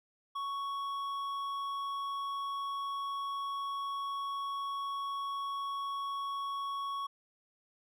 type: tone with hard clipping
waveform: triangle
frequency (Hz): 1112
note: C#6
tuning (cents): +5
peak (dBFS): -36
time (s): 0.35-7.07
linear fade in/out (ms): 10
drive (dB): 10
effects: none

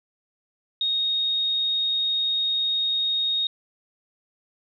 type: tone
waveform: sine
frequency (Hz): 3729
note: A#7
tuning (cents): 0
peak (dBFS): -21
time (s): 0.81-3.47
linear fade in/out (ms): 2
effects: none

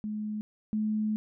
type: tone pair in turn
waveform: sine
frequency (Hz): 212.5 / 214.6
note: G#3 / A3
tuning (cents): +40 / -43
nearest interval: unison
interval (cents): 17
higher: second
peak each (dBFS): -31 / -26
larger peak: second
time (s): 0.04-0.41 / 0.73-1.16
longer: second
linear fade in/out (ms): 0
effects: none

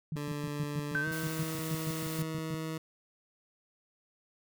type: tone bursts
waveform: sine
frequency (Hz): 155.56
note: D#3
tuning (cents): 0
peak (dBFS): -32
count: 16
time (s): 0.12-2.544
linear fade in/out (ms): 2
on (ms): 39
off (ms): 120
type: tone with pitch glide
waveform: 20% pulse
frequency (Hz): 146.3 to 159.54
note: D3 to D#3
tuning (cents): -6 to +44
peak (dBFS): -30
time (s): 0.16-2.78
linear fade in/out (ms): 5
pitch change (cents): +150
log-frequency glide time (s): 1.01-1.07
type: tone with exponential decay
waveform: sine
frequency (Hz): 1545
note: G6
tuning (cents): -26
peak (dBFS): -27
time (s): 0.95-1.69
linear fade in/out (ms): 0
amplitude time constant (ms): 160
type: noise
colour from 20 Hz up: white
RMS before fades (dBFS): -43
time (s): 1.12-2.22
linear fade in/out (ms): 2
effects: none

